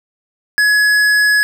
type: tone with tanh clipping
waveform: sine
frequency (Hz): 1688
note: G#6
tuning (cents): +28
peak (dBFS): -11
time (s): 0.58-1.43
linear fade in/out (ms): 0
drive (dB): 14
effects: none